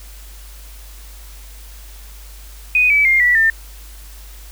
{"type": "tone with pitch steps", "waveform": "sine", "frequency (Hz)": [2489, 2296, 2117, 1952.8, 1801.1], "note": ["D#7", "D7", "C7", "B6", "A6"], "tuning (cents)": [0, -40, 20, -20, 40], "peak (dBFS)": -10, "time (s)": [2.75, 3.5], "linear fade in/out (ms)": 2, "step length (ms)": 150, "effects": ["added 50 Hz sine -35 dBFS peak until 4.51 s", "white hiss -43 dBFS RMS until 4.51 s"]}